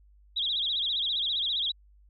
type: tone with vibrato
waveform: sine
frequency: 3547 Hz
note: A7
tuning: 13 cents sharp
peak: -26 dBFS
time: 0.36-1.72 s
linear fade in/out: 10 ms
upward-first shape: sine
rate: 15 Hz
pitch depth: 180 cents each way
effects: added 50 Hz sine -55 dBFS peak until 2.09 s